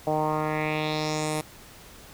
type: tone with low-pass filter sweep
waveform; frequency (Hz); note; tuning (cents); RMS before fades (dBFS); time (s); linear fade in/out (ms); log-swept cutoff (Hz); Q
10% pulse; 153.9; D#3; -19; -27; 0.07-1.41; 2; 680 to 11000; 2.8
effects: pink hiss -48 dBFS RMS until 2.13 s